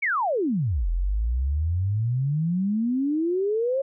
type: exponential two-way sweep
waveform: sine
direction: down then up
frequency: 2349 to 40.97 to 554 Hz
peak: -21 dBFS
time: 0.02-3.82 s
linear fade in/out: 10 ms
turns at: 0.89 s
effects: none